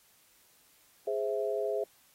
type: chord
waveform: sine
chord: Ab augmented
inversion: none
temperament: equal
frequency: 415.3 / 523.3 / 659.3 Hz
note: Ab4 / C5 / E5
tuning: 0 / 0 / 0 cents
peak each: -32 / -35 / -34 dBFS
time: 1.07-1.84 s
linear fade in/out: 5 ms
effects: white hiss -64 dBFS RMS until 2.14 s + AAC 48 kbps